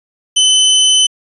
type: tone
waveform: sawtooth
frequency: 3033 Hz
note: F#7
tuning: 42 cents sharp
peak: -4 dBFS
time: 0.36-1.07 s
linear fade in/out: 10 ms
effects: resampled to 24000 Hz